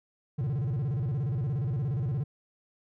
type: tone with vibrato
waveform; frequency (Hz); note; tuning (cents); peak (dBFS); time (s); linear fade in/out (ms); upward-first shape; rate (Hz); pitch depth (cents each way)
triangle; 130; C3; -11; -25; 0.38-2.24; 10; square; 17; 240
effects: none